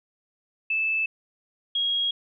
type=tone pair in turn; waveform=sine; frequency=2627 / 3286 Hz; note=E7 / G#7; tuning=-7 / -19 cents; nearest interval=major third; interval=388 cents; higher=second; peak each=-22 dBFS; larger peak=neither; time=0.7-1.06 / 1.75-2.11 s; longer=neither; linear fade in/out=5 ms; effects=none